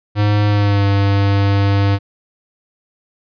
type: tone with pitch glide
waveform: square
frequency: 103.83 to 99.66 Hz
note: G#2 to G2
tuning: 0 to +29 cents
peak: -12 dBFS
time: 0.15-1.99 s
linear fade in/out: 50 ms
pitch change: -71 cents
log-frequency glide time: 0.48-0.85 s
effects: resampled to 11025 Hz